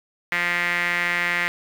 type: tone with band-pass filter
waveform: sawtooth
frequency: 174.61 Hz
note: F3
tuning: in tune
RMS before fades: -23 dBFS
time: 0.32-1.48 s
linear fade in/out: 0 ms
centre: 2000 Hz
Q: 5
effects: 7-bit